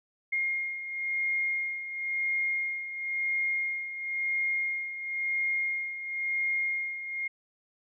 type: beating tone pair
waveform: sine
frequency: 2133 / 2133.97 Hz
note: C7 / C7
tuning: +33 / +34 cents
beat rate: 0.97 Hz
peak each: -35 / -29 dBFS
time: 0.32-7.28 s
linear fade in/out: 10 ms
effects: none